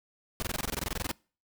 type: noise bursts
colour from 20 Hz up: pink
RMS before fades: -32 dBFS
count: 16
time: 0.4-1.114 s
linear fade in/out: 0 ms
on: 24 ms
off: 22 ms
effects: noise-tail reverb RT60 0.4 s tail -26 dB re dry